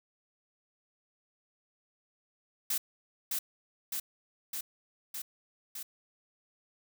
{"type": "noise with echo", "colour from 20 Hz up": "blue", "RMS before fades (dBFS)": -31, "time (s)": [2.7, 2.78], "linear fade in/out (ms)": 5, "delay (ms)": 610, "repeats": 5, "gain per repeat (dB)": -2, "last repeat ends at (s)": 5.83, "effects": []}